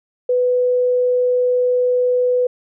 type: tone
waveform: sine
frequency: 497 Hz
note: B4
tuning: 11 cents sharp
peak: -13 dBFS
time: 0.29-2.47 s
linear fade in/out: 5 ms
effects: none